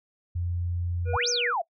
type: tone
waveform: sine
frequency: 87.31 Hz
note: F2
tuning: in tune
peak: -26 dBFS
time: 0.35-1.17 s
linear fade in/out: 10 ms
type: harmonic tone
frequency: 482.6 Hz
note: B4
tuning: 40 cents flat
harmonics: 1 / 3 / 5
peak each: -30 / -40 / -44 dBFS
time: 1.05-1.54 s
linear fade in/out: 50 ms
type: exponential two-way sweep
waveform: sine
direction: up then down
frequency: 622.3 to 6570 to 622.3 Hz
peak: -24 dBFS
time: 1.13-1.62 s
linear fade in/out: 10 ms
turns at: 1.29 s
effects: noise-tail reverb RT60 0.1 s tail -23 dB re dry